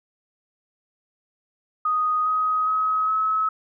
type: tone with pitch steps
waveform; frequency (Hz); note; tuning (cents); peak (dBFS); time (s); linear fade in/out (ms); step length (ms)
sine; 1244.5 / 1259 / 1273.6 / 1288.4; D#6 / D#6 / D#6 / E6; 0 / +20 / +40 / -40; -19; 1.85-3.49; 5; 410
effects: none